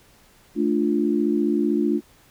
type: chord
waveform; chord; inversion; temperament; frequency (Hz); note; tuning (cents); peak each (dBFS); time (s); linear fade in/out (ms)
sine; D minor; second; equal; 220 / 293.7 / 349.2; A3 / D4 / F4; 0 / 0 / 0; -23 / -22 / -23; 0.55-2.01; 50
effects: pink hiss -55 dBFS RMS until 2.3 s